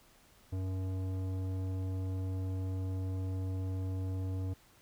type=tone with tanh clipping; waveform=sine; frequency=94 Hz; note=F#2; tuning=28 cents sharp; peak=-35 dBFS; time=0.52-4.54 s; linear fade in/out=10 ms; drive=14 dB; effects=pink hiss -63 dBFS RMS until 4.81 s